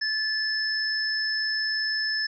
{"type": "tone pair together", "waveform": "sine", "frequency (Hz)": [1737, 5238], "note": ["A6", "E8"], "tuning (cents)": [-23, -12], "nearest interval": "octave + perfect fifth", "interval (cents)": 1911, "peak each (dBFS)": -27, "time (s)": [0.01, 2.27], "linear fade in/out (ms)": 10, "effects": []}